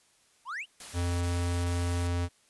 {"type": "exponential sweep", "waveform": "triangle", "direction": "up", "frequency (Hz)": [866, 3164], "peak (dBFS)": -32, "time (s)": [0.45, 0.66], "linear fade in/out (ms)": 50}
{"type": "noise bursts", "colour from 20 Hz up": "white", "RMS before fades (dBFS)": -44, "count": 3, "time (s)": [0.8, 2.072], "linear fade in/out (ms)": 2, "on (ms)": 410, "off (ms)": 21}
{"type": "tone", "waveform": "square", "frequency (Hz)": 87.31, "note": "F2", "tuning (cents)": 0, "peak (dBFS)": -28, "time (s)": [0.93, 2.29], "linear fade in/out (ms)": 50}
{"effects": ["white hiss -65 dBFS RMS until 2.49 s", "resampled to 24000 Hz"]}